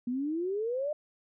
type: exponential sweep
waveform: sine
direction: up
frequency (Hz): 237.6 to 615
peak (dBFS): -29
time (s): 0.07-0.93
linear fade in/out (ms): 5
effects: none